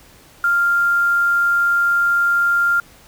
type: tone with quantisation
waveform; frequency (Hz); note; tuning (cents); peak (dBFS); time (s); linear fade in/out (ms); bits
sine; 1396; F6; -1; -13; 0.44-2.8; 2; 6
effects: pink hiss -47 dBFS RMS until 3.07 s